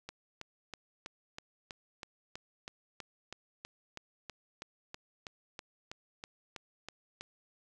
click train, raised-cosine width 0.2 ms, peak -25 dBFS, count 23, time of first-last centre 0.09-7.21 s, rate 3.09 Hz, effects none

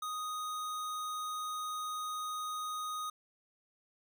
square tone, 1244.5 Hz, D#6, in tune, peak -37 dBFS, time 0.02-3.1 s, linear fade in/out 5 ms, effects none

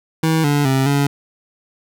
25% pulse tone with pitch steps, 160.5 / 144.9 / 133.6 / 141.6 Hz, E3 / D3 / C3 / C#3, -46 / -23 / +36 / +37 cents, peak -10 dBFS, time 0.23-1.07 s, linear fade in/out 5 ms, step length 210 ms, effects none

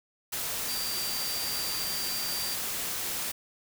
sine tone in noise, 4699 Hz, D8, in tune, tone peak -34 dBFS, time 0.68-2.55 s, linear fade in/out 10 ms, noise white, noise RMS -33 dBFS, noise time 0.32-3.32 s, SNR -4 dB, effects none

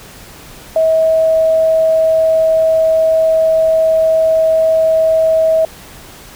sine tone, 643 Hz, E5, 43 cents flat, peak -8 dBFS, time 0.76-5.65 s, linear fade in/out 2 ms, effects pink hiss -36 dBFS RMS until 6.35 s

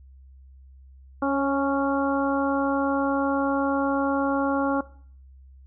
harmonic tone with a mistuned harmonic, 277.2 Hz, C#4, in tune, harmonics 1 / 2 / 3 / 4 / 5, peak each -24 / -27 / -29 / -30 / -31 dBFS, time 1.22-4.81 s, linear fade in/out 5 ms, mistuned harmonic 2, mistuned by -17 cents, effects noise-tail reverb RT60 0.5 s tail -18 dB re dry + added 66 Hz sine -46 dBFS peak until 5.66 s

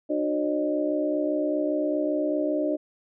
sine tone cluster, 300.7 / 368.3 / 543 / 608 Hz, D4 / F#4 / C#5 / D#5, +41 / -8 / -36 / -40 cents, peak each -26 / -32 / -32 / -27 dBFS, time 0.09-2.77 s, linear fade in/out 20 ms, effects none

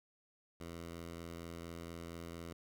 10% pulse tone, 84.3 Hz, E2, 39 cents sharp, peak -37 dBFS, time 0.6-2.53 s, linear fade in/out 5 ms, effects none

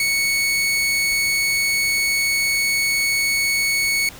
sawtooth tone, 2217 Hz, C#7, in tune, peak -14 dBFS, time 0-4.09 s, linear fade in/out 2 ms, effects pink hiss -40 dBFS RMS until 4.19 s

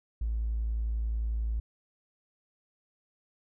triangle tone with tanh clipping, 55.6 Hz, A1, 19 cents sharp, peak -27 dBFS, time 0.21-1.6 s, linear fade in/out 5 ms, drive 1 dB, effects none

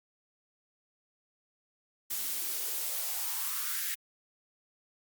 blue noise with high-pass filter sweep, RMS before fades -34 dBFS, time 2.1-3.95 s, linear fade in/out 10 ms, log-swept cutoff 200 to 1900 Hz, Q 3.9, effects Opus 48 kbps

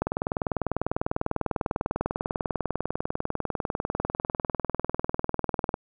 click train, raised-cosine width 1 ms, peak -12 dBFS, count 116, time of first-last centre 0.02-5.741 s, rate 20.1 Hz, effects none

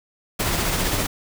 pink noise with tremolo, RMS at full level -21 dBFS, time 0.39-1.07 s, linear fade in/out 10 ms, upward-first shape triangle, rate 15 Hz, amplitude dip 35%, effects none

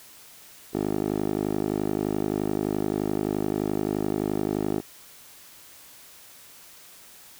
10% pulse tone with band-pass filter, 51.6 Hz, G#1, 10 cents flat, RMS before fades -27 dBFS, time 0.73-4.81 s, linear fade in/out 20 ms, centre 400 Hz, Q 2.2, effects white hiss -49 dBFS RMS until 7.39 s

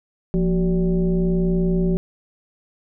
sine tone with frequency modulation, 174.61 Hz, F3, in tune, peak -16 dBFS, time 0.34-1.97 s, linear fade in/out 0 ms, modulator 205 Hz, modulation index 0.97, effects none

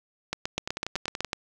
two click trains, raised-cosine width 0.2 ms, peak -11 / -14 dBFS, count 9 / 8, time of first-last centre 0.33-1.331 / 0.58-1.247 s, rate 7.99 / 10.5 Hz, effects none

